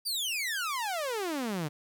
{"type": "exponential sweep", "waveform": "sawtooth", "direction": "down", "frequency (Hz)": [4847, 142.2], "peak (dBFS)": -27, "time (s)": [0.05, 1.69], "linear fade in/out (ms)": 20, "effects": ["11-bit"]}